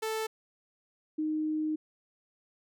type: tone pair in turn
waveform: sawtooth / sine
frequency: 440 / 309.4 Hz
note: A4 / D#4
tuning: 0 / -10 cents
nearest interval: tritone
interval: 610 cents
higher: first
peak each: -27 / -28 dBFS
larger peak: first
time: 0.02-0.27 / 1.18-1.76 s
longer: second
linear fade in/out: 10 ms
effects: none